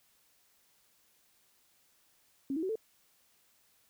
sine tone with pitch steps, 272.7 / 320.6 / 376.8 / 443 Hz, C#4 / E4 / F#4 / A4, -28 / -48 / +32 / +12 cents, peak -31 dBFS, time 2.5-2.756 s, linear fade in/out 2 ms, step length 64 ms, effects white hiss -69 dBFS RMS until 3.89 s

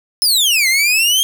sawtooth exponential two-way sweep, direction down then up, 5280 to 2040 to 3242 Hz, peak -8 dBFS, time 0.22-1.23 s, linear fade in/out 0 ms, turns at 0.68 s, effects 8-bit

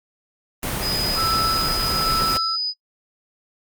pink noise, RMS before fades -25 dBFS, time 0.63-2.37 s, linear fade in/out 0 ms
sine tone, 4978 Hz, D#8, in tune, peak -21 dBFS, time 0.81-2.74 s, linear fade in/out 50 ms
triangle tone with tremolo, 1319 Hz, E6, 1 cent sharp, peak -18 dBFS, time 1.16-2.57 s, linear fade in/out 20 ms, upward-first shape sine, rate 1.2 Hz, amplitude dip 60%
effects noise-tail reverb RT60 0.1 s tail -26 dB re dry + Opus 32 kbps

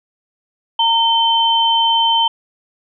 sine tone pair together, 916 / 3091 Hz, A#5 / G7, -31 / -25 cents, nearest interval octave + major sixth, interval 2106 cents, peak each -14 dBFS, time 0.79-2.28 s, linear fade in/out 5 ms, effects none

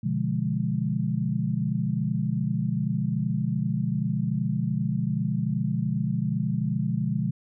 sine chord, B diminished seventh, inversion none, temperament equal with one note detuned, 124.26 / 146.83 / 174.61 / 207.7 Hz, B2 / D3 / F3 / Ab3, +11 / 0 / 0 / 0 cents, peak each -29 dBFS, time 0.03-7.31 s, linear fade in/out 10 ms, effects none

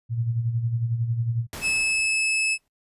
sine tone with tremolo, 116.54 Hz, A#2, in tune, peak -20 dBFS, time 0.09-1.47 s, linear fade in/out 50 ms, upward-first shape sine, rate 11 Hz, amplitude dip 60%
pink noise with exponential decay, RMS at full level -34 dBFS, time 1.53-2.68 s, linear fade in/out 1 ms, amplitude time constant 250 ms
40% pulse tone, 2602 Hz, E7, 23 cents flat, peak -20 dBFS, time 1.61-2.58 s, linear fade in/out 50 ms
effects noise-tail reverb RT60 0.1 s tail -20 dB re dry + resampled to 32000 Hz

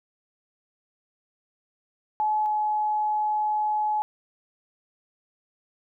sine tone pair in turn, 854 / 849.5 Hz, G#5 / G#5, +48 / +39 cents, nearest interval unison, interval 9 cents, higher first, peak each -21 / -22 dBFS, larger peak first, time 2.2-2.46 / 2.46-4.02 s, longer second, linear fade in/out 0 ms, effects none

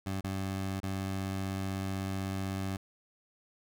20% pulse tone with dropouts, 96 Hz, G2, 36 cents flat, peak -28 dBFS, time 0.06-2.77 s, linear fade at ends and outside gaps 5 ms, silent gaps 0.209-0.24 / 0.802-0.831 s, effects none

